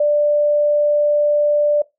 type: tone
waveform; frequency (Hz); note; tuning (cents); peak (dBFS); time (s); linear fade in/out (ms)
sine; 590; D5; +8; -12; 0-1.82; 5
effects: noise-tail reverb RT60 0.2 s tail -21 dB re dry